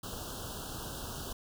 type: band-stop noise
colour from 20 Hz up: pink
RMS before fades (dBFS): -41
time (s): 0.03-1.33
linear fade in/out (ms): 5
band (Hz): 1600 to 2800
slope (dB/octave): 96
effects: none